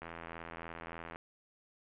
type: click train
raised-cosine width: 0.5 ms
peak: -29 dBFS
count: 96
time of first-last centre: 0.02-1.159 s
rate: 83.4 Hz
effects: resampled to 8000 Hz + 11-bit